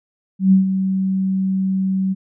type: tone with ADSR envelope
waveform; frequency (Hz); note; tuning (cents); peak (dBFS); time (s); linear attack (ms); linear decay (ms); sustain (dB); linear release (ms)
sine; 190.5; G3; -49; -7; 0.39-2.15; 130; 130; -9; 30
effects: none